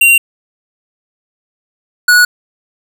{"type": "tone pair in turn", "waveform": "square", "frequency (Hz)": [2763, 1463.6], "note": ["F7", "F#6"], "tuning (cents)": [-19, -19], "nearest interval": "major seventh", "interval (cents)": 1100, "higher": "first", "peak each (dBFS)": -5, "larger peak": "neither", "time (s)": [[0.01, 0.18], [2.08, 2.25]], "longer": "neither", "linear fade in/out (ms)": 5, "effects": []}